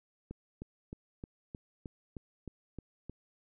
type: click train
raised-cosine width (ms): 3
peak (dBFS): -29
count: 10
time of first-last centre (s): 0.31-3.096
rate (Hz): 3.23
effects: none